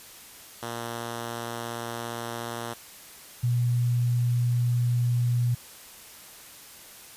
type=tone pair in turn; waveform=5% pulse / sine; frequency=117.3 / 121.3 Hz; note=A#2 / B2; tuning=+11 / -31 cents; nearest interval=minor second; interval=58 cents; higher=second; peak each=-21 dBFS; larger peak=neither; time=0.62-2.74 / 3.43-5.55 s; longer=neither; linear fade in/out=10 ms; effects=white hiss -47 dBFS RMS until 7.16 s + resampled to 32000 Hz